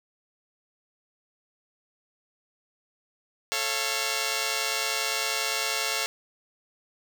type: chord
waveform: 5% pulse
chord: A augmented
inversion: none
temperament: just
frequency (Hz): 440 / 550 / 687.5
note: A4 / C#5 / E#5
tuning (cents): 0 / -14 / -27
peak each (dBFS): -20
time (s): 3.52-6.06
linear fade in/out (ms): 0
effects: none